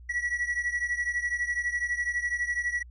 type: beating tone pair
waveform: triangle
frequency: 1933 / 1945 Hz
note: B6 / B6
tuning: -38 / -27 cents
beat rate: 12 Hz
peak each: -27 / -30 dBFS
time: 0.09-2.83 s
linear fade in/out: 10 ms
effects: added 60 Hz sine -45 dBFS peak until 2.9 s + resampled to 24000 Hz